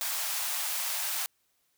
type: high-pass noise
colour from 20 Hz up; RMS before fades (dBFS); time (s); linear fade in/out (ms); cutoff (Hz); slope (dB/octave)
white; -32; 0.01-1.26; 0; 620; 48
effects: white hiss -73 dBFS RMS until 1.77 s